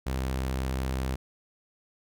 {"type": "tone", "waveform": "sawtooth", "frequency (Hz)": 65.3, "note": "C2", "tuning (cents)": -3, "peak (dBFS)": -24, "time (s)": [0.06, 1.16], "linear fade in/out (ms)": 10, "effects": []}